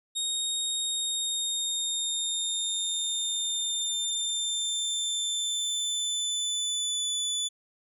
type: tone with pitch glide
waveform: 25% pulse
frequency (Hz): 3729 to 3479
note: A#7 to A7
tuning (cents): 0 to -20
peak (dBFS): -23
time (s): 0.15-7.49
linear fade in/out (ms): 20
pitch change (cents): -120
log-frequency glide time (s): 0.79-7.08
effects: none